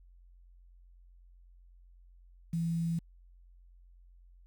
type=tone with quantisation; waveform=sine; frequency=166.8 Hz; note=E3; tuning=21 cents sharp; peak=-29 dBFS; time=2.53-2.99 s; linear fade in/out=5 ms; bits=9; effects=added 44 Hz sine -55 dBFS peak until 4.46 s